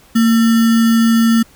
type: tone with sample-and-hold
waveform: sine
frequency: 228.4 Hz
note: A#3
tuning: 35 cents flat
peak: -8 dBFS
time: 0.15-1.43 s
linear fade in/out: 10 ms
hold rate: 1575 Hz
effects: pink hiss -47 dBFS RMS until 1.55 s